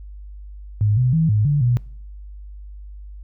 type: tone with pitch steps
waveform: sine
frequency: 104.6 / 126 / 161.4 / 105.6 / 145.6 / 121.7 Hz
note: G#2 / B2 / E3 / G#2 / D3 / B2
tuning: +13 / +35 / -36 / +29 / -15 / -25 cents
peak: -14 dBFS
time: 0.81-1.77 s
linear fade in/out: 0 ms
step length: 160 ms
effects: noise-tail reverb RT60 0.5 s tail -22 dB re dry + added 50 Hz sine -34 dBFS peak until 3.23 s